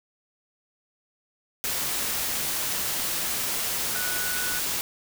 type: tone in noise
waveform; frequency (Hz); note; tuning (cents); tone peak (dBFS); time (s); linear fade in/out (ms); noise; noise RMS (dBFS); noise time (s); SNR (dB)
sine; 1475; F#6; -6; -32; 3.95-4.59; 0; white; -28; 1.64-4.81; -7
effects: none